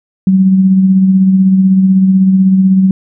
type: tone with tremolo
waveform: sine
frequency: 189.8 Hz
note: F#3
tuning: 44 cents sharp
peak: -3 dBFS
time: 0.27-2.91 s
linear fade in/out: 2 ms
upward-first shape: sine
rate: 16 Hz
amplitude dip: 35%
effects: none